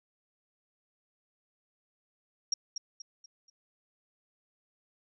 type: tone with echo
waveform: sine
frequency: 5600 Hz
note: F8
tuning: 4 cents sharp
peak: -25 dBFS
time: 2.52-2.54 s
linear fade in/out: 5 ms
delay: 240 ms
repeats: 4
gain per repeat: -8 dB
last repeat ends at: 3.5 s
effects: none